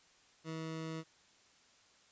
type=tone; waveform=20% pulse; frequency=160.7 Hz; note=E3; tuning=44 cents flat; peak=-35 dBFS; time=0.44-1.04 s; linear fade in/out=50 ms; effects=white hiss -66 dBFS RMS until 2.11 s + resampled to 16000 Hz